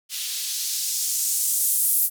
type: noise with band-pass filter sweep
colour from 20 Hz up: violet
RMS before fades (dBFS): -24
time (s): 0.09-2.1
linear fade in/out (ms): 50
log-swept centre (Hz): 3100 to 12000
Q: 1.3
effects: none